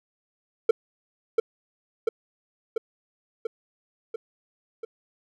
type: tone with echo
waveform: triangle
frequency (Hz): 452.6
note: A4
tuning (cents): +49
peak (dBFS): -11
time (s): 0.69-0.71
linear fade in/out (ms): 5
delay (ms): 690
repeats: 6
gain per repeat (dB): -3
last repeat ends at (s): 4.85
effects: none